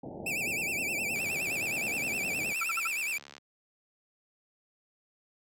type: low-pass noise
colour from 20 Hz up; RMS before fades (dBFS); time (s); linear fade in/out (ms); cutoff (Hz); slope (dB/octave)
pink; -39; 0.03-2.53; 5; 840; 96
type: tone with vibrato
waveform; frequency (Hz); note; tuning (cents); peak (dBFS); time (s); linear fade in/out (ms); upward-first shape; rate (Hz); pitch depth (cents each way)
45% pulse; 2489; D#7; 0; -30; 0.26-3.18; 5; sine; 9.6; 150
type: click train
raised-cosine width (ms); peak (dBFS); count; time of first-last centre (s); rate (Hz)
0.2; -29; 158; 1.16-3.381; 70.7
type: tone bursts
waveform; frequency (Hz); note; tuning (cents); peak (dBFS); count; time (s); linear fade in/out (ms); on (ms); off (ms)
sine; 1343; E6; +32; -30; 4; 2.61-2.876; 5; 26; 54
effects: high-pass 150 Hz 12 dB/octave